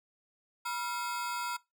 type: ring-modulated tone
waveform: 40% pulse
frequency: 1174.7 Hz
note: D6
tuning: in tune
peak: -29 dBFS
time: 0.65-1.57 s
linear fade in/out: 10 ms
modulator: 204 Hz
effects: noise-tail reverb RT60 0.2 s tail -21 dB re dry